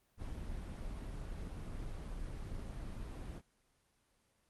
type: noise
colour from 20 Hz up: brown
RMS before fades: -43 dBFS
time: 0.17-3.42 s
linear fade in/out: 50 ms
effects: pink hiss -75 dBFS RMS until 4.49 s + Opus 24 kbps